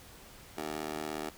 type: tone with high-pass filter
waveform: 15% pulse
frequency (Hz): 77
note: D#2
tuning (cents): -17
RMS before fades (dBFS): -38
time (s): 0.57-1.3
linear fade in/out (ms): 10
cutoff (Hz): 420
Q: 1.7
effects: pink hiss -53 dBFS RMS until 1.37 s